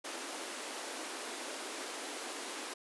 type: high-pass noise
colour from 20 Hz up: pink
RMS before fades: -42 dBFS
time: 0.04-2.74 s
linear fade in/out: 10 ms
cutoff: 270 Hz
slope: 48 dB/octave
effects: resampled to 24000 Hz